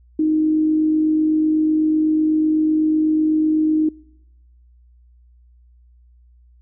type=tone with amplitude modulation; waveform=sine; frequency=311.1 Hz; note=D#4; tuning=in tune; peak=-13 dBFS; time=0.19-3.89 s; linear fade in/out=5 ms; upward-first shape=sine; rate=48 Hz; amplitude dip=30%; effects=noise-tail reverb RT60 1.0 s tail -26 dB re dry + added 60 Hz sine -48 dBFS peak until 6.61 s